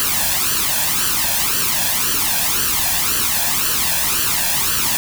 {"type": "noise with flanger", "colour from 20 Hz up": "white", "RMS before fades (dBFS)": -18, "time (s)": [0, 4.97], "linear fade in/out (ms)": 0, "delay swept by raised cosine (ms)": [0.67, 1.21], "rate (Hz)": 1.9, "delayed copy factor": 0.7, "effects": []}